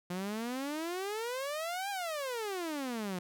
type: exponential two-way sweep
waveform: sawtooth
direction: up then down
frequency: 174.61 to 818 to 174.61 Hz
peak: -31 dBFS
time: 0.1-3.19 s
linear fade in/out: 5 ms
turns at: 1.9 s
effects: none